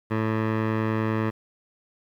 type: tone with low-pass filter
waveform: 15% pulse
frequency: 110 Hz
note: A2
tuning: in tune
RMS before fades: -25 dBFS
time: 0.1-1.31 s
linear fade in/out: 20 ms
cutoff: 1800 Hz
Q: 1.3
effects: 9-bit